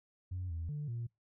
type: tone with pitch steps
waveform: sine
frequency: 91.2 / 82.5 / 147.9 / 117.6 Hz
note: F#2 / E2 / D3 / A#2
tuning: -24 / +2 / +13 / +16 cents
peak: -35 dBFS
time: 0.31-1.07 s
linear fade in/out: 10 ms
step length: 190 ms
effects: noise-tail reverb RT60 0.2 s tail -26 dB re dry + tanh soft clip ceiling -33 dBFS